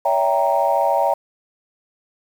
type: chord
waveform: sine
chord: C# diminished seventh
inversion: none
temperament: equal with one note detuned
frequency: 566 / 659.3 / 784 / 932.3 Hz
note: C#5 / E5 / G5 / Bb5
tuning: +36 / 0 / 0 / 0 cents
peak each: -20 dBFS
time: 0.05-1.14 s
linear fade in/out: 5 ms
effects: tanh soft clip ceiling -5 dBFS + 7-bit